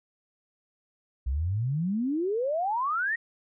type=exponential sweep; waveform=sine; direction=up; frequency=60.6 to 1913 Hz; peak=-25 dBFS; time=1.26-3.16 s; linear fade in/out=10 ms; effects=none